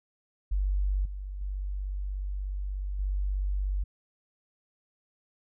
sine tone with level steps, 48.34 Hz, G1, 23 cents flat, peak -24 / -34 / -30 / -26 dBFS, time 0.51-3.84 s, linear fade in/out 10 ms, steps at 1.05 / 1.41 / 2.99 s, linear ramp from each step 5 ms, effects none

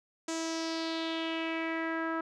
sawtooth tone with low-pass filter sweep, 326.1 Hz, E4, 19 cents flat, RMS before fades -34 dBFS, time 0.28-2.21 s, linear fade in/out 5 ms, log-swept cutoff 7200 to 1400 Hz, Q 3.4, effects none

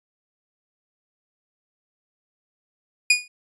sawtooth tone with exponential decay, 2455 Hz, D#7, 24 cents flat, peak -8 dBFS, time 3.1-3.28 s, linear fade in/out 5 ms, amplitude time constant 38 ms, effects resampled to 22050 Hz

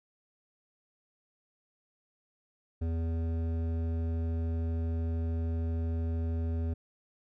sine tone with hard clipping, 82.41 Hz, E2, in tune, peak -31 dBFS, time 2.81-6.74 s, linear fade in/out 10 ms, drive 12 dB, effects none

